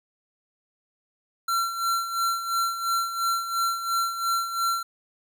square tone with tremolo, 1360 Hz, F6, 46 cents flat, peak -22 dBFS, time 1.48-4.83 s, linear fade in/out 5 ms, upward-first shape sine, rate 2.9 Hz, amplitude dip 65%, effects 10-bit

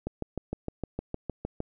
click train, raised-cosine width 2 ms, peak -18 dBFS, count 11, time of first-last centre 0.07-1.604 s, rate 6.52 Hz, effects none

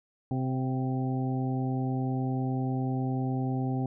harmonic tone with a mistuned harmonic, 130 Hz, C3, 11 cents flat, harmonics 1 / 2 / 3 / 4 / 5 / 6, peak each -29 / -31 / -40 / -45 / -45 / -39 dBFS, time 0.31-3.86 s, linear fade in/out 2 ms, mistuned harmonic 5, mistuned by +43 cents, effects none

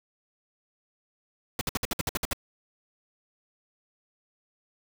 pink noise bursts, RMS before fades -28 dBFS, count 10, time 1.59-2.332 s, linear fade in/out 2 ms, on 22 ms, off 58 ms, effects none

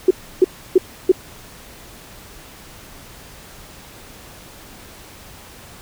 sine tone bursts, 370 Hz, F#4, in tune, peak -6 dBFS, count 4, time 0.08-1.118 s, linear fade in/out 5 ms, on 27 ms, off 310 ms, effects pink hiss -41 dBFS RMS until 5.81 s

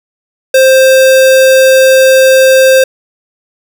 square tone, 526 Hz, C5, 9 cents sharp, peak -3 dBFS, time 0.54-2.84 s, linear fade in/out 5 ms, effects none

